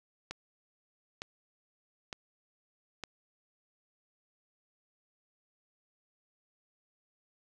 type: click train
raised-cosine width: 0.2 ms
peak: -21 dBFS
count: 4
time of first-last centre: 0.31-3.037 s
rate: 1.1 Hz
effects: none